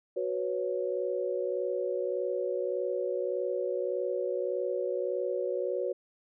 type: chord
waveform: sine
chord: F# suspended fourth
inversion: none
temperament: just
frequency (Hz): 370 / 493.3 / 555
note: F#4 / B4 / C#5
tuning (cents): 0 / -2 / +2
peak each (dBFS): -33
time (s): 0.16-5.93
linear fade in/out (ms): 10
effects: none